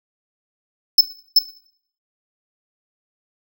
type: tone with echo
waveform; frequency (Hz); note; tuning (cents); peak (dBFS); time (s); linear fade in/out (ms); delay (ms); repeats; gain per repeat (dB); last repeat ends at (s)
square; 5250; E8; -8; -6; 0.98-1.01; 5; 380; 1; -2; 1.39
effects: noise-tail reverb RT60 0.6 s tail -17 dB re dry